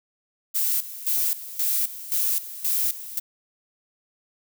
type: noise with tremolo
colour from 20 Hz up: violet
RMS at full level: -23 dBFS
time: 0.54-3.2 s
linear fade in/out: 20 ms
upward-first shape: square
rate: 1.9 Hz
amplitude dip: 80%
effects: none